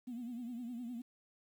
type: tone with vibrato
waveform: sine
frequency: 240.1 Hz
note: B3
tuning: 49 cents flat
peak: -39 dBFS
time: 0.07-1.02 s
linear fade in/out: 10 ms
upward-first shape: triangle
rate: 9.8 Hz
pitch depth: 110 cents each way
effects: tanh soft clip ceiling -37 dBFS + 11-bit